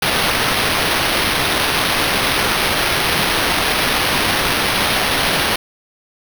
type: noise with sample-and-hold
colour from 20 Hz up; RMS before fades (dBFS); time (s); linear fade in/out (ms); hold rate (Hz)
violet; -17; 0.02-5.56; 5; 7350
effects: none